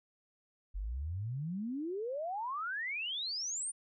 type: exponential sweep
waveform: sine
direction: up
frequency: 43.65 to 9397 Hz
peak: -35 dBFS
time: 0.74-3.72 s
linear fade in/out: 20 ms
effects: none